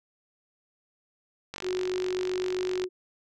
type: click train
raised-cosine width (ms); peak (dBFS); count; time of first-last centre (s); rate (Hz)
0.2; -18; 63; 1.54-2.84; 47.7
type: tone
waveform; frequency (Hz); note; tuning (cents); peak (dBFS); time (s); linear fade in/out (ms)
sine; 366.1; F#4; -18; -27; 1.62-2.89; 50
effects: none